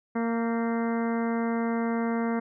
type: harmonic tone with a mistuned harmonic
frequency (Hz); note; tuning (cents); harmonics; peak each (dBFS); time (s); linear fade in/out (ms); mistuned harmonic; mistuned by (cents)
230.9; A#3; -16; 1 / 2 / 3 / 4 / 5 / 6 / 7 / 8 / 9; -26 / -32 / -36 / -38 / -40 / -42 / -43 / -44 / -45; 0.15-2.4; 10; 7; -45
effects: none